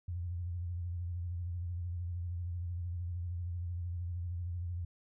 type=tone with vibrato; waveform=sine; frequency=87.3 Hz; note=F2; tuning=in tune; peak=-35 dBFS; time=0.08-4.85 s; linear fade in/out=5 ms; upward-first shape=sine; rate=13 Hz; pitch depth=61 cents each way; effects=none